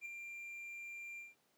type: tone with ADSR envelope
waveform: triangle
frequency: 2379 Hz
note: D7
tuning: 22 cents sharp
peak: -39 dBFS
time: 0.01-1.35 s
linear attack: 48 ms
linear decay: 3 ms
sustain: -5 dB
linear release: 170 ms
effects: pink hiss -75 dBFS RMS until 1.57 s + high-pass 200 Hz 12 dB/octave